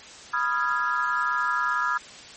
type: chord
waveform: sine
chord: F half-diminished seventh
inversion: second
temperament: equal with one note detuned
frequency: 987.8 / 1244.5 / 1384.1 / 1661.2 Hz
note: Cb6 / Eb6 / F6 / Ab6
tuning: 0 / 0 / -16 / 0 cents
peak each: -29 / -27 / -27 / -28 dBFS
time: 0.33-1.98 s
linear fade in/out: 10 ms
effects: white hiss -44 dBFS RMS until 2.36 s + MP3 32 kbps